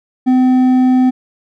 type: tone with hard clipping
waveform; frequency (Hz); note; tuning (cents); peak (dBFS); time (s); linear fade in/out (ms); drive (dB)
sine; 255.4; C4; -42; -9; 0.26-1.11; 20; 5
effects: none